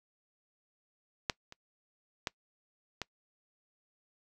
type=clicks; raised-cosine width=0.2 ms; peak=-11 / -30 / -15 / -18 dBFS; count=4; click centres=1.298 / 1.524 / 2.272 / 3.017 s; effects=noise-tail reverb RT60 0.1 s tail -24 dB re dry